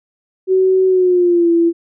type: tone with pitch glide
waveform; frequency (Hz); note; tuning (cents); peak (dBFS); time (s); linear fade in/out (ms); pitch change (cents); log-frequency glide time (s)
sine; 376.2 to 337.1; F#4 to E4; +29 to +39; -9; 0.47-1.73; 50; -190; 0.87-1.51
effects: none